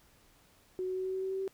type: tone with pitch steps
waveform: sine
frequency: 370 / 372.1 / 374.3 / 376.5 / 378.6 / 380.8 / 383 / 385.3 Hz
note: F#4 / F#4 / F#4 / F#4 / F#4 / F#4 / G4 / G4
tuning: 0 / +10 / +20 / +30 / +40 / +50 / -40 / -30 cents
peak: -32 dBFS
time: 0.79-1.478 s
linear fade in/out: 0 ms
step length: 86 ms
effects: pink hiss -64 dBFS RMS until 1.53 s